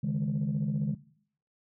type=chord; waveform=sine; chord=C# suspended second; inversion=none; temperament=equal with one note detuned; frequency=140.53 / 155.56 / 207.7 Hz; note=C#3 / D#3 / G#3; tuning=+24 / 0 / 0 cents; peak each=-30 dBFS; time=0.03-0.95 s; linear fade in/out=10 ms; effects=noise-tail reverb RT60 0.6 s tail -18 dB re dry + tanh soft clip ceiling -22 dBFS